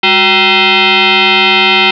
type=tone with frequency modulation; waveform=sine; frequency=203.9 Hz; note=G#3; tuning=32 cents flat; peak=-5 dBFS; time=0.03-1.91 s; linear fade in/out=5 ms; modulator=572 Hz; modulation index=6; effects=none